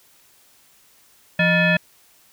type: tone with frequency modulation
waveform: sine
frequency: 962 Hz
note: B5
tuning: 46 cents flat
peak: -14 dBFS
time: 1.39-1.77 s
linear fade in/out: 5 ms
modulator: 790 Hz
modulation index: 2.2
effects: white hiss -55 dBFS RMS until 2.32 s